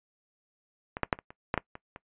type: clicks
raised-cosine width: 0.5 ms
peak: -19 / -10 / -8 / -27 / -30 / -11 / -11 / -26 / -27 dBFS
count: 9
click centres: 0.969 / 1.033 / 1.128 / 1.189 / 1.305 / 1.541 / 1.577 / 1.754 / 1.961 s
effects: noise-tail reverb RT60 0.1 s tail -21 dB re dry + resampled to 8000 Hz